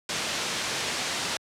white low-pass noise, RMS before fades -30 dBFS, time 0.09-1.37 s, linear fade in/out 2 ms, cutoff 5700 Hz, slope 12 dB/octave, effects high-pass 100 Hz 12 dB/octave + low-pass 10000 Hz 12 dB/octave

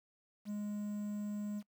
triangle tone with quantisation, 207.6 Hz, G#3, in tune, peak -35 dBFS, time 0.45-1.63 s, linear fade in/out 50 ms, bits 10, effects noise-tail reverb RT60 0.1 s tail -24 dB re dry

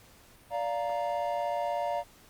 triangle chord, Bb major, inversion first, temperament just, 582.7 / 699.2 / 932.3 Hz, D5 / F5 / Bb5, -14 / +2 / 0 cents, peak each -31 / -30 / -33 dBFS, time 0.5-2.04 s, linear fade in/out 50 ms, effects pink hiss -57 dBFS RMS until 2.29 s + Opus 48 kbps

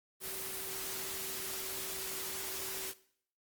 sine tone in noise, 381.8 Hz, G4, 46 cents flat, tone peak -49 dBFS, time 0.2-2.94 s, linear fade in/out 50 ms, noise white, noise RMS -40 dBFS, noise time 0.2-2.94 s, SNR -12 dB, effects noise-tail reverb RT60 0.6 s tail -18 dB re dry + Opus 24 kbps

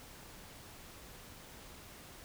silence, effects pink hiss -53 dBFS RMS until 2.24 s

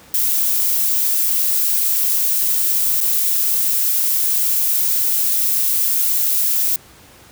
violet noise with dropouts, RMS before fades -17 dBFS, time 0.14-6.76 s, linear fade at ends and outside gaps 2 ms, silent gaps 3.005-3.011 s, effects pink hiss -45 dBFS RMS until 7.31 s + high-pass 60 Hz 12 dB/octave

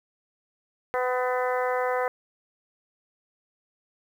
harmonic tone with a mistuned harmonic, 251.4 Hz, B3, 31 cents sharp, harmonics 2 / 3 / 4 / 5 / 6 / 7 / 8, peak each -26 / -30 / -32 / -34 / -36 / -37 / -38 dBFS, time 0.94-2.08 s, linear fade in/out 0 ms, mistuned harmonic 7, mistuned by +17 cents, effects 9-bit

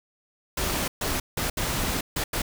pink noise bursts at uneven times, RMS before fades -27 dBFS, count 6, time 0.57-0.88 / 1.01-1.2 / 1.37-1.5 / 1.57-2.01 / 2.16-2.24 / 2.33-2.42 s, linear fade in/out 5 ms, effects none

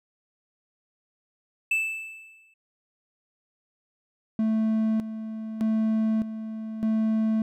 triangle tone with exponential decay, 2637 Hz, E7, in tune, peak -18 dBFS, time 1.71-2.54 s, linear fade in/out 5 ms, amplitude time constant 180 ms
triangle tone with tremolo, 220 Hz, A3, in tune, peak -19 dBFS, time 4.39-7.42 s, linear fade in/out 2 ms, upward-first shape square, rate 0.82 Hz, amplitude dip 70%
effects none

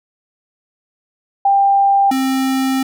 sine / square tone pair in turn, 793 / 264.6 Hz, G5 / C4, +20 / +20 cents, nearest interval octave + perfect fifth, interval 1900 cents, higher first, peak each -9 / -15 dBFS, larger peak first, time 1.45-2.11 / 2.11-2.83 s, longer second, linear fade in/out 5 ms, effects none

